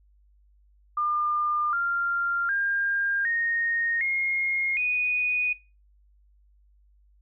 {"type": "tone with pitch steps", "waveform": "sine", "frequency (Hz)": [1203, 1389.9, 1605.8, 1855.3, 2144, 2477], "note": ["D6", "F6", "G6", "A#6", "C7", "D#7"], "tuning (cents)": [41, -9, 41, -9, 42, -8], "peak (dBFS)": -23, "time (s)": [0.97, 5.53], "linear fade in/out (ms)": 5, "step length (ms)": 760, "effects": ["noise-tail reverb RT60 0.3 s tail -21 dB re dry", "added 50 Hz sine -57 dBFS peak until 7.21 s"]}